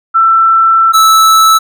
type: tone pair in turn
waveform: sine / square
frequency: 1336 / 1310.8 Hz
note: E6 / E6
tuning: +23 / -10 cents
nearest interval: unison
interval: 33 cents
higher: first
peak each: -4 dBFS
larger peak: neither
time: 0.14-0.93 / 0.93-1.59 s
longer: first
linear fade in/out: 20 ms
effects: none

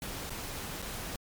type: noise with dropouts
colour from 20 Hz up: pink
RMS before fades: -39 dBFS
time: 0.02-1.16 s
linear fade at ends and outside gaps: 1 ms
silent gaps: 0.296-0.304 / 0.819-0.824 s
effects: MP3 96 kbps

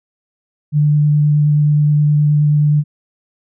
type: tone with vibrato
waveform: sine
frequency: 148.6 Hz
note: D3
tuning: 21 cents sharp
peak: -9 dBFS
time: 0.72-2.84 s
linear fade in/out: 50 ms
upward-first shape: sine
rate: 9.5 Hz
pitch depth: 10 cents each way
effects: none

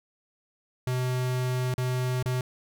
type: tone with dropouts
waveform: square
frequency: 126.8 Hz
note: B2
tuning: 46 cents sharp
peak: -26 dBFS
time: 0.87-2.41 s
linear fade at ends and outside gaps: 2 ms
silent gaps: 1.741-1.78 / 2.227-2.258 s
effects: none

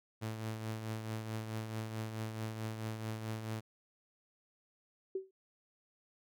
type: tone with tremolo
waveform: sawtooth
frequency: 110.3 Hz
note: A2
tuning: 5 cents sharp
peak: -32 dBFS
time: 0.21-3.61 s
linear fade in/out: 20 ms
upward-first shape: triangle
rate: 4.6 Hz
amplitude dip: 55%
type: tone with exponential decay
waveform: sine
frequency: 381.8 Hz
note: G4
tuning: 46 cents flat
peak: -31 dBFS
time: 5.15-5.31 s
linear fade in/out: 5 ms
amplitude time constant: 34 ms
effects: none

